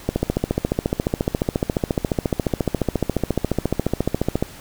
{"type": "click train", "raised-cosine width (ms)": 2, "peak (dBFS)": -5, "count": 63, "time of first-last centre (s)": [0.09, 4.426], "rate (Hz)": 14.3, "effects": ["pink hiss -41 dBFS RMS until 4.6 s"]}